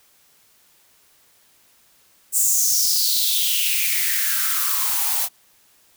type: noise with high-pass filter sweep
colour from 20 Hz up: blue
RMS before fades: -20 dBFS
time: 2.32-5.29 s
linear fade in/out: 50 ms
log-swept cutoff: 8100 to 710 Hz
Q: 5
effects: white hiss -57 dBFS RMS until 5.96 s